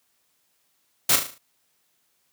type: noise with echo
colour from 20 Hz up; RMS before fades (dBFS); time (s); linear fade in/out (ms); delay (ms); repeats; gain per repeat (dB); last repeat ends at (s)
white; -18; 1.09-1.16; 5; 37; 6; -6; 1.382
effects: white hiss -69 dBFS RMS until 2.32 s + high-pass 80 Hz 12 dB/octave